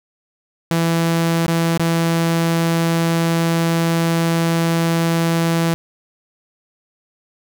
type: tone with dropouts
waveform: sawtooth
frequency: 166.3 Hz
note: E3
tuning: 16 cents sharp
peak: -11 dBFS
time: 0.71-5.74 s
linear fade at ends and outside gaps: 0 ms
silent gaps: 1.464-1.48 / 1.776-1.796 s
effects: none